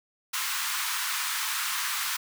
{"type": "high-pass noise", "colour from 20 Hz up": "pink", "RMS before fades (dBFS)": -30, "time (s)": [0.33, 2.17], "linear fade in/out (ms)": 10, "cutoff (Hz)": 1000, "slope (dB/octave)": 48, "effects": []}